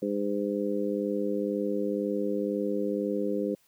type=harmonic tone; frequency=102 Hz; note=G#2; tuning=31 cents flat; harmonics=2 / 3 / 4 / 5; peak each=-32 / -32 / -32 / -32 dBFS; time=0.02-3.55 s; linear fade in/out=5 ms; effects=white hiss -66 dBFS RMS until 3.67 s